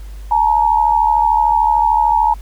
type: tone pair together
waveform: sine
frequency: 861.6 / 935 Hz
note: A5 / A#5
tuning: -37 / +5 cents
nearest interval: minor second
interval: 142 cents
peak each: -13 dBFS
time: 0.31-2.34 s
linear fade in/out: 5 ms
effects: added 50 Hz sine -28 dBFS peak until 2.41 s + pink hiss -47 dBFS RMS until 2.41 s